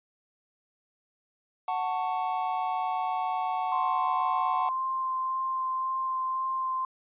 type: chord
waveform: triangle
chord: F# minor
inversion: none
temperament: just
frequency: 740 / 888 / 1110 Hz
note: F#5 / A5 / C#6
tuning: 0 / +16 / +2 cents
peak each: -28 / -30 / -32 dBFS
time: 1.68-4.69 s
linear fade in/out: 2 ms
type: tone with vibrato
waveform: sine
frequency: 1046.5 Hz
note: C6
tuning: in tune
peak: -27 dBFS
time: 3.72-6.85 s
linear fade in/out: 2 ms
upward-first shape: sine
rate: 1.9 Hz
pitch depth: 8 cents each way
effects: resampled to 8000 Hz